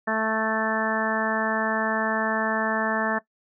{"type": "harmonic tone", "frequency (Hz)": 220, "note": "A3", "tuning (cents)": 0, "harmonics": [1, 2, 3, 4, 5, 6, 7, 8], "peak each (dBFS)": [-29, -32, -28, -31, -32, -33, -34, -28], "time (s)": [0.07, 3.19], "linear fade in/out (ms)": 10, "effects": ["noise-tail reverb RT60 0.1 s tail -18 dB re dry"]}